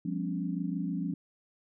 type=tone cluster; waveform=sine; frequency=176 / 202.6 / 256.9 / 281.8 Hz; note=F3 / G#3 / C4 / C#4; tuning=+14 / -43 / -32 / +29 cents; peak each=-33 / -37 / -39 / -36 dBFS; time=0.05-1.14 s; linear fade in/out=5 ms; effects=none